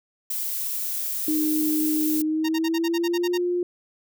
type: noise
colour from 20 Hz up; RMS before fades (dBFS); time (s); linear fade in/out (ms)
violet; -28; 0.3-2.22; 5
type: tone with pitch glide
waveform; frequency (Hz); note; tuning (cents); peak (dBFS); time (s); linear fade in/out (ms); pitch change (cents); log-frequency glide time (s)
sine; 308.2 to 354; D#4 to F4; -16 to +23; -21; 1.28-3.63; 2; +239; 2.22-3.32
type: tone bursts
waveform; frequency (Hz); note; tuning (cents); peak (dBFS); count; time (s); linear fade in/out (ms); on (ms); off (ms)
10% pulse; 928; A#5; -8; -20; 10; 2.44-3.379; 10; 48; 51
effects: none